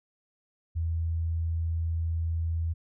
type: tone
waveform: sine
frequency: 82.41 Hz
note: E2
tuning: in tune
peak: -26 dBFS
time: 0.75-2.74 s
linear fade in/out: 20 ms
effects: none